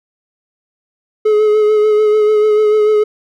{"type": "tone with vibrato", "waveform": "triangle", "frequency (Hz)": 425.7, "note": "G#4", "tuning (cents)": 43, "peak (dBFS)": -6, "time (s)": [1.25, 3.04], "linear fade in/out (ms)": 10, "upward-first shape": "sine", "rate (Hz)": 6.8, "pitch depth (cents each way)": 24, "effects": []}